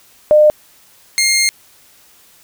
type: tone pair in turn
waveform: sine / 15% pulse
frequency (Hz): 605 / 2124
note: D#5 / C7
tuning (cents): -49 / +25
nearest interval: octave + minor seventh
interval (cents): 2174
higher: second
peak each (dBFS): -5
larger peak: neither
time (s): 0.31-0.5 / 1.18-1.49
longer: second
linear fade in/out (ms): 0
effects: white hiss -48 dBFS RMS until 2.43 s